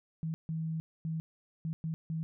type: tone bursts at uneven times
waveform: sine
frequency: 160.9 Hz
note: E3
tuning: 42 cents flat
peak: -32 dBFS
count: 6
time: 0.23-0.34 / 0.49-0.8 / 1.05-1.2 / 1.65-1.73 / 1.84-1.94 / 2.1-2.23 s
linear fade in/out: 0 ms
effects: none

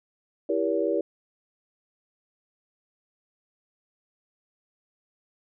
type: chord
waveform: sine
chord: E diminished seventh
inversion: none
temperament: just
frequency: 329.6 / 395.6 / 474.7 / 569.6 Hz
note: E4 / G4 / Bb4 / Db5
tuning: 0 / +16 / +31 / +47 cents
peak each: -28 dBFS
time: 0.49-1.01 s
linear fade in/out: 5 ms
effects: none

